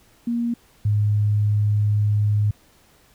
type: tone pair in turn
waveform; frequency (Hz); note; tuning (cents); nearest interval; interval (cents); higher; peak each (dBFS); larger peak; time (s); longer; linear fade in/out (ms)
sine; 235.7 / 104.45; A#3 / G#2; +19 / +10; octave + major second; 1409; first; -20 / -16; second; 0.27-0.54 / 0.85-2.51; second; 5
effects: pink hiss -56 dBFS RMS until 3.14 s